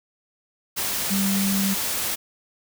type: tone in noise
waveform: sine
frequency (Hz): 195.8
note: G3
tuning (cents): -2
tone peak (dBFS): -21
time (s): 1.1-1.75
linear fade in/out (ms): 20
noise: white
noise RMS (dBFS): -26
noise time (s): 0.76-2.16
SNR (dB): +2
effects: none